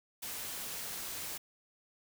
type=noise; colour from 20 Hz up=white; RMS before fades=-41 dBFS; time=0.22-1.38 s; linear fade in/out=10 ms; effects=none